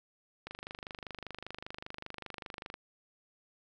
click train, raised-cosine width 0.3 ms, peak -25 dBFS, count 58, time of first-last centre 0.47-2.741 s, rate 25.1 Hz, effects none

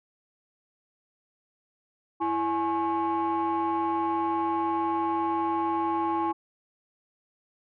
sine tone cluster, 332.9 / 841 / 1088 Hz, E4 / G#5 / C#6, +17 / +22 / -33 cents, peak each -27 / -26 / -29 dBFS, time 2.2-6.33 s, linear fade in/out 20 ms, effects tanh soft clip ceiling -20 dBFS

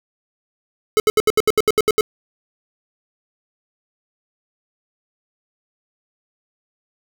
square tone bursts, 430.5 Hz, A4, 38 cents flat, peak -12 dBFS, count 11, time 0.97-2.009 s, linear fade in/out 0 ms, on 29 ms, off 72 ms, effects none

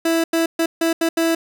30% pulse tone bursts at uneven times, 329.6 Hz, E4, in tune, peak -13 dBFS, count 6, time 0.05-0.24 / 0.33-0.46 / 0.59-0.66 / 0.81-0.93 / 1.01-1.09 / 1.17-1.35 s, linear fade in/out 5 ms, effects none

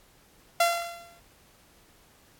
sawtooth tone with exponential decay, 685 Hz, F5, 34 cents flat, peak -14 dBFS, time 0.6-1.2 s, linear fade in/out 5 ms, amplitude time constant 130 ms, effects pink hiss -59 dBFS RMS until 2.39 s + AAC 64 kbps

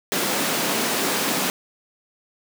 pink high-pass noise, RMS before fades -23 dBFS, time 0.12-1.5 s, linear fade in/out 0 ms, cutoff 190 Hz, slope 24 dB/octave, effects none

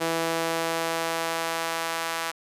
sawtooth tone with high-pass filter sweep, 164.81 Hz, E3, in tune, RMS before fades -28 dBFS, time 0-2.32 s, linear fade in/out 20 ms, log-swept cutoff 420 to 1000 Hz, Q 0.99, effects resampled to 32000 Hz

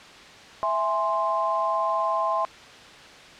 sine chord, E augmented, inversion none, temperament equal, 659.3 / 830.6 / 1046.5 Hz, E5 / G#5 / B#5, 0 / 0 / 0 cents, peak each -27 / -29 / -24 dBFS, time 0.63-2.45 s, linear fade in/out 0 ms, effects white hiss -45 dBFS RMS until 3.39 s + low-pass 4000 Hz 12 dB/octave

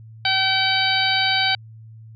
harmonic tone, 766 Hz, G5, 40 cents flat, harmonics 1 / 2 / 3 / 4 / 5 / 6, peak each -24 / -24 / -24 / -24 / -24 / -24 dBFS, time 0.25-1.55 s, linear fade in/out 2 ms, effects added 111 Hz sine -39 dBFS peak until 2.15 s

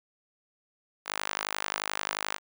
sawtooth tone with high-pass filter, 51.4 Hz, G#1, 17 cents flat, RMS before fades -34 dBFS, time 1.05-2.39 s, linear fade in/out 50 ms, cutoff 1100 Hz, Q 0.97, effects none

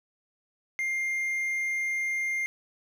triangle tone, 2110 Hz, C7, 14 cents sharp, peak -25 dBFS, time 0.79-2.46 s, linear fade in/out 0 ms, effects none

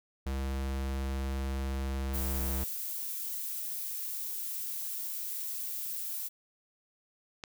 square tone, 67.1 Hz, C2, 44 cents sharp, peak -32 dBFS, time 0.26-2.64 s, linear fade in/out 5 ms
violet noise, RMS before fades -37 dBFS, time 2.13-6.29 s, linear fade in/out 20 ms
click, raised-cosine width 0.2 ms, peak -23 dBFS, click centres 7.438 s
effects none

